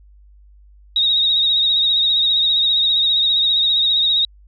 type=tone with vibrato; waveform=sine; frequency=3760 Hz; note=A#7; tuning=14 cents sharp; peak=-13 dBFS; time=0.96-4.25 s; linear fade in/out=2 ms; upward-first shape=triangle; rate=15 Hz; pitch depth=54 cents each way; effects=added 50 Hz sine -44 dBFS peak until 4.47 s